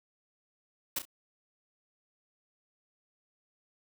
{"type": "noise with echo", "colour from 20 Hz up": "white", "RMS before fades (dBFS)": -32, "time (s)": [0.96, 0.99], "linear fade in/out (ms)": 5, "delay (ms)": 32, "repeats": 2, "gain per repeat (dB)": -10, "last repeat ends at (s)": 1.054, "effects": []}